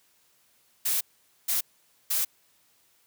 blue noise bursts at uneven times, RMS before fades -26 dBFS, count 3, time 0.85-1.01 / 1.48-1.61 / 2.1-2.25 s, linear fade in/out 10 ms, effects white hiss -65 dBFS RMS until 3.06 s + high-pass 60 Hz 12 dB/octave

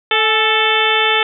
harmonic tone with a mistuned harmonic, 440 Hz, A4, in tune, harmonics 1 / 2 / 3 / 4 / 5 / 6 / 7 / 8, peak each -20 / -20 / -20 / -20 / -20 / -20 / -20 / -20 dBFS, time 0.11-1.23 s, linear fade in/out 2 ms, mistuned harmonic 2, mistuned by -54 cents, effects none

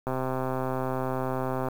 click train, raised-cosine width 1 ms, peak -16 dBFS, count 211, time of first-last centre 0.07-1.685 s, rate 130 Hz, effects 7-bit

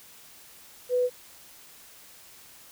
sine tone, 496.4 Hz, B4, 9 cents sharp, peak -21 dBFS, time 0.89-1.1 s, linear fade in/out 50 ms, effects white hiss -51 dBFS RMS until 2.71 s

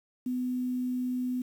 sine tone with quantisation, 250.9 Hz, B3, 28 cents sharp, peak -28 dBFS, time 0.26-1.42 s, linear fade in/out 5 ms, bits 9, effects none

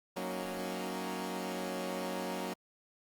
15% pulse chord, D# minor seventh, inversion first, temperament equal, 185 / 233.1 / 277.2 / 311.1 Hz, F#3 / A#3 / C#4 / D#4, 0 / 0 / 0 / 0 cents, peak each -33 / -35 / -36 / -39 dBFS, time 0.16-2.54 s, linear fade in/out 10 ms, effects Opus 48 kbps

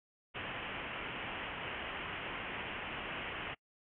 white low-pass noise, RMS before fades -42 dBFS, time 0.34-3.55 s, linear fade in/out 20 ms, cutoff 3100 Hz, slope 96 dB/octave, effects noise-tail reverb RT60 0.1 s tail -26 dB re dry

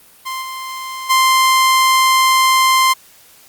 sawtooth tone with level steps, 1046 Hz, C6, 1 cent flat, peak -18 / -21 / -6 dBFS, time 0.25-2.94 s, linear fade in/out 20 ms, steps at 0.41 / 1.09 s, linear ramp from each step 20 ms, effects white hiss -46 dBFS RMS until 3.48 s + Opus 32 kbps

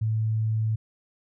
sine tone, 110 Hz, A2, in tune, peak -22 dBFS, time 0.01-0.76 s, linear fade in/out 10 ms, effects none

